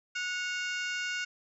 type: harmonic tone with a mistuned harmonic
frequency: 732 Hz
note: F#5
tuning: 19 cents flat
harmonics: 2 / 3 / 4 / 5 / 6 / 7 / 8 / 9 / 10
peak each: -34 / -39 / -38 / -51 / -48 / -45 / -50 / -47 / -53 dBFS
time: 0.15-1.25 s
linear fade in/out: 10 ms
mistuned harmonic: 4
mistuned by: -79 cents
effects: none